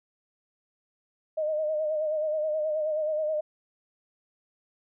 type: tone with vibrato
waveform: sine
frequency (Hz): 617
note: D#5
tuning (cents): -15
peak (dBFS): -25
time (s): 1.37-3.41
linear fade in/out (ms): 10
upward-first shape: sine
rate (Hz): 9.4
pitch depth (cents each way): 47
effects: none